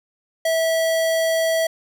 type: tone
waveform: square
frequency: 652 Hz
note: E5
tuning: 19 cents flat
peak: -18 dBFS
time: 0.45-1.67 s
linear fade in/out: 5 ms
effects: none